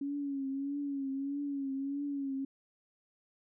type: tone with vibrato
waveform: sine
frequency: 277.9 Hz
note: C#4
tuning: 4 cents sharp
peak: -33 dBFS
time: 0.01-2.45 s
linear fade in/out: 5 ms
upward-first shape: triangle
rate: 1.6 Hz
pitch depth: 64 cents each way
effects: none